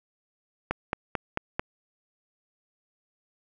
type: click train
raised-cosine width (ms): 0.5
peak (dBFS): -11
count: 5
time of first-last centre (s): 0.71-1.595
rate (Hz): 4.52
effects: none